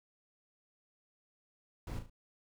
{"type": "noise with echo", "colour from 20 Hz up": "brown", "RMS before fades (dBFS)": -40, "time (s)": [1.87, 1.99], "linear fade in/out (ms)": 2, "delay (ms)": 36, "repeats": 3, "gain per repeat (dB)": -7, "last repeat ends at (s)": 2.098, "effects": []}